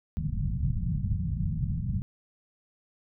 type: low-pass noise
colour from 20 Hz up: white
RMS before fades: -29 dBFS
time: 0.17-2.02 s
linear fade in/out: 0 ms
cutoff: 180 Hz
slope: 48 dB/octave
effects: none